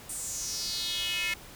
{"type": "tone with high-pass filter sweep", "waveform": "square", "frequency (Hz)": 196, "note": "G3", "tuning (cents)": 0, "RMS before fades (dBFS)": -33, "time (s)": [0.09, 1.34], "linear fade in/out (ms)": 5, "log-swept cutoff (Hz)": [9000, 2200], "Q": 4.4, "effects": ["pink hiss -48 dBFS RMS until 1.55 s"]}